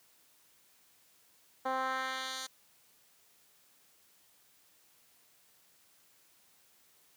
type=tone with band-pass filter sweep; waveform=10% pulse; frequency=261.6 Hz; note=C4; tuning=in tune; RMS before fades=-36 dBFS; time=1.65-2.47 s; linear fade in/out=10 ms; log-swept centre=730 to 5900 Hz; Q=1.1; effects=white hiss -66 dBFS RMS until 7.16 s + high-pass 80 Hz 12 dB/octave